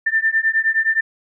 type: beating tone pair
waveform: sine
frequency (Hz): 1782 / 1791.6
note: A6 / A6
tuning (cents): +22 / +31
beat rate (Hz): 9.6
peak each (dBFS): -18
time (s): 0.06-1.01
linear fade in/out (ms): 10
effects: none